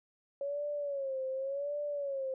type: tone with vibrato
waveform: sine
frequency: 554.4 Hz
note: C#5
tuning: in tune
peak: -33 dBFS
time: 0.41-2.34 s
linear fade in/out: 2 ms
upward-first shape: sine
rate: 0.89 Hz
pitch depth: 97 cents each way
effects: none